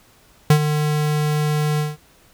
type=tone with ADSR envelope; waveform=square; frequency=150.6 Hz; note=D3; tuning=44 cents sharp; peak=-8 dBFS; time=0.5-1.97 s; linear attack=4 ms; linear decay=78 ms; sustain=-10 dB; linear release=180 ms; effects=pink hiss -53 dBFS RMS until 2.33 s